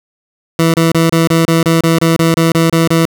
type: tone bursts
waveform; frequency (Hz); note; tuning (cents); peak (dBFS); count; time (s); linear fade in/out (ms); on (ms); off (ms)
20% pulse; 164.5; E3; -3; -3; 14; 0.59-3.054; 2; 150; 28
effects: none